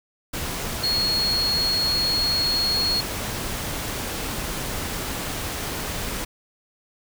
sine tone in noise, 4313 Hz, C#8, 48 cents flat, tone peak -20 dBFS, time 0.83-3.01 s, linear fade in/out 10 ms, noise pink, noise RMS -29 dBFS, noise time 0.33-6.25 s, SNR +6 dB, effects none

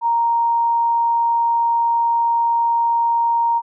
sine tone, 932.3 Hz, A#5, in tune, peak -14 dBFS, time 0.01-3.62 s, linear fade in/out 50 ms, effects none

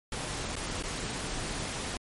pink noise with dropouts, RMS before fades -35 dBFS, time 0.12-1.97 s, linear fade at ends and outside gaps 2 ms, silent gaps 0.556-0.564 / 0.826-0.836 s, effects MP3 48 kbps

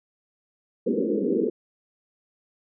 white band-pass noise, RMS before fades -24 dBFS, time 0.86-1.5 s, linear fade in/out 10 ms, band 190 to 500 Hz, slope 96 dB/octave, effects none

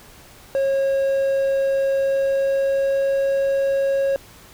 triangle tone with pitch glide, 544 to 547.5 Hz, C#5 to C#5, -33 to -22 cents, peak -15 dBFS, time 0.55-4.16 s, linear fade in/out 0 ms, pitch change +11 cents, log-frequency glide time 1.93-3.18 s, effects pink hiss -46 dBFS RMS until 4.53 s

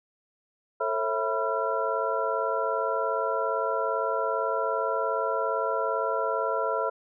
sine tone cluster, 443.5 / 541 / 659 / 985 / 1364 Hz, A4 / C#5 / E5 / B5 / F6, +14 / -42 / -1 / -5 / -41 cents, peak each -31 dBFS, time 0.8-6.9 s, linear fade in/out 10 ms, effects none

